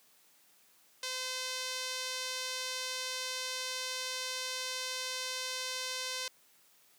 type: tone with band-pass filter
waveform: sawtooth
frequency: 513 Hz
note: C5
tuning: 34 cents flat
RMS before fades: -38 dBFS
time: 1.03-6.28 s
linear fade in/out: 2 ms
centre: 4900 Hz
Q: 1.2
effects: white hiss -65 dBFS RMS until 6.98 s + high-pass 150 Hz 12 dB/octave